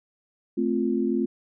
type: chord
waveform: sine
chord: F major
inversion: first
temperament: equal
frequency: 220 / 261.6 / 349.2 Hz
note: A3 / C4 / F4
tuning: 0 / 0 / 0 cents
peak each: -26 dBFS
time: 0.57-1.26 s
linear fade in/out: 10 ms
effects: none